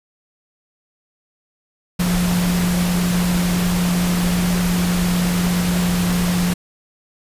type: tone in noise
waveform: sine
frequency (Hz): 177.2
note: F3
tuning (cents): +25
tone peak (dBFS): -16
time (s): 1.99-6.54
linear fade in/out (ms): 10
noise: pink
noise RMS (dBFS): -24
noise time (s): 1.99-6.54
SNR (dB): +5
effects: resampled to 32000 Hz